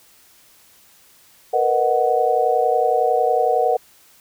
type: chord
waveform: sine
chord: B major seventh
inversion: third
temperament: just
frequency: 463 / 493.9 / 617.4 / 740.8 Hz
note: A#4 / B4 / D#5 / F#5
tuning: -12 / 0 / -14 / +2 cents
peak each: -21 / -21 / -23 / -18 dBFS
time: 1.53-3.77 s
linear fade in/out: 10 ms
effects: white hiss -52 dBFS RMS until 4.2 s